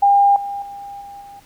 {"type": "tone with level steps", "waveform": "sine", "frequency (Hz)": 803, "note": "G5", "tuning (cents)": 41, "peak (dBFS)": [-9, -23, -30, -33, -36], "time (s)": [0.02, 1.4], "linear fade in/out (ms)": 10, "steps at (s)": [0.36, 0.62, 1.01, 1.21], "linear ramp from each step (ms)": 2, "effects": ["pink hiss -51 dBFS RMS until 1.45 s"]}